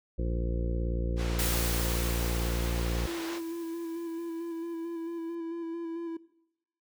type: harmonic tone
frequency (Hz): 58.1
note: A#1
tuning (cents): -5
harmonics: 1 / 2 / 3 / 4 / 5 / 6 / 7 / 8 / 9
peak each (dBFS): -29 / -38 / -38 / -45 / -42 / -40 / -49 / -44 / -43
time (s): 0.18-3.07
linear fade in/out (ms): 10
type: band-pass noise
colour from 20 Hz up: pink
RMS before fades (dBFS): -41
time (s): 1.16-3.41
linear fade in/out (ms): 50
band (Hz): 460 to 5600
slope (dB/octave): 12
type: noise with exponential decay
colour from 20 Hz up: white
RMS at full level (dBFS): -31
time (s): 1.39-5.35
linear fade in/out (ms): 0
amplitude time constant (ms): 860
type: tone with vibrato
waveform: triangle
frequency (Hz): 334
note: E4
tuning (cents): +23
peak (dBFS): -31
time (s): 3.07-6.17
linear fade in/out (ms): 5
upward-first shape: square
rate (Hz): 4.5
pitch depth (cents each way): 20
effects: noise-tail reverb RT60 0.8 s tail -19 dB re dry